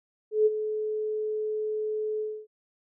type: tone with ADSR envelope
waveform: sine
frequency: 429.5 Hz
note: A4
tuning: 42 cents flat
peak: -16 dBFS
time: 0.31-2.47 s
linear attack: 150 ms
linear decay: 30 ms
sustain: -11 dB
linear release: 270 ms
effects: none